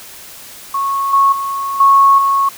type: tone with level steps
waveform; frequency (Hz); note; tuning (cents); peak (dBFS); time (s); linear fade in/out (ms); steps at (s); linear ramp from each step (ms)
sine; 1101; C#6; -12; -14 / -7 / -17 / -5 / -10; 0.74-2.49; 5; 1.13 / 1.32 / 1.8 / 2.18; 5
effects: white hiss -35 dBFS RMS until 2.57 s